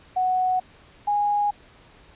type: tone pair in turn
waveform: sine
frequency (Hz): 740 / 823.9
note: F#5 / G#5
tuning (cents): 0 / -14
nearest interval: major second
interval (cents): 186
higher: second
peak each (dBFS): -19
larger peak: neither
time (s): 0.16-0.6 / 1.07-1.51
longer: neither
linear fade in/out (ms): 10
effects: pink hiss -52 dBFS RMS until 2.15 s + resampled to 8000 Hz